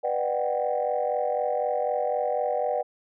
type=chord; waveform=sine; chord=G major seventh; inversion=first; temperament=equal with one note detuned; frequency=493.9 / 597.6 / 740 / 784 Hz; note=B4 / D5 / F#5 / G5; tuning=0 / +30 / 0 / 0 cents; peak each=-28 / -27 / -29 / -31 dBFS; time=0.03-2.83 s; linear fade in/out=20 ms; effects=tanh soft clip ceiling -15 dBFS